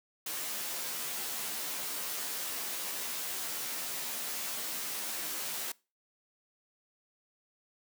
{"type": "noise with comb filter", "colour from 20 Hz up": "white", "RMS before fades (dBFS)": -37, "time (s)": [0.26, 5.72], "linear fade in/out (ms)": 5, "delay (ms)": 13, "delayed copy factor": 1, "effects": ["noise-tail reverb RT60 0.3 s tail -23 dB re dry", "high-pass 200 Hz 12 dB/octave"]}